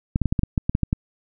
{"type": "clicks", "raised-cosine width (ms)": 5, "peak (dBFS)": -7, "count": 11, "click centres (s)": [0.159, 0.217, 0.257, 0.325, 0.392, 0.434, 0.578, 0.695, 0.751, 0.833, 0.929], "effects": []}